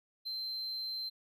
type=tone; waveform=triangle; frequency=4112 Hz; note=C8; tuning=31 cents flat; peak=-35 dBFS; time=0.25-1.1 s; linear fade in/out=20 ms; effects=none